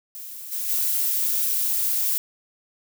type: noise with level steps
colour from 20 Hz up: violet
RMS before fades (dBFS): -37 / -28 / -23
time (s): 0.15-2.18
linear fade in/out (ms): 0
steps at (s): 0.51 / 0.68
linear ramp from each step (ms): 20
effects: none